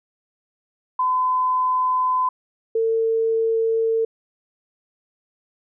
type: tone pair in turn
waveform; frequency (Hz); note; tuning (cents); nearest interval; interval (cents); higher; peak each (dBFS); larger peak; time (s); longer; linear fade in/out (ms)
sine; 1016 / 450.6; B5 / A4; +49 / +41; octave + major second; 1408; first; -17; neither; 0.99-2.29 / 2.75-4.05; neither; 5
effects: none